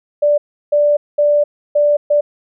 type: tone bursts at uneven times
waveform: sine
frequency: 587.3 Hz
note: D5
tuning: in tune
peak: -9 dBFS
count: 5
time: 0.22-0.38 / 0.72-0.97 / 1.18-1.44 / 1.75-1.97 / 2.1-2.21 s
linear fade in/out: 10 ms
effects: none